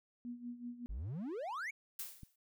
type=tone with tremolo; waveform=sine; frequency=241.5 Hz; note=B3; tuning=39 cents flat; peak=-40 dBFS; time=0.25-0.86 s; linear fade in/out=0 ms; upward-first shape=sine; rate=5.3 Hz; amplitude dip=75%
type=exponential sweep; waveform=triangle; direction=up; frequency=43.65 to 2349 Hz; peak=-37 dBFS; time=0.89-1.71 s; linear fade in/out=10 ms
type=noise with exponential decay; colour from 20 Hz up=blue; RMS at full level=-40 dBFS; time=1.99-2.36 s; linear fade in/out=5 ms; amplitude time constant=80 ms
type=click; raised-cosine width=5 ms; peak=-38 dBFS; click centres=2.233 s
effects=none